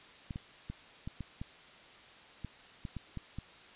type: clicks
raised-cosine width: 5 ms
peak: -27 dBFS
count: 11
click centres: 0.308 / 0.359 / 0.7 / 1.075 / 1.207 / 1.415 / 2.447 / 2.852 / 2.967 / 3.173 / 3.386 s
effects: white hiss -55 dBFS RMS until 3.75 s + resampled to 8000 Hz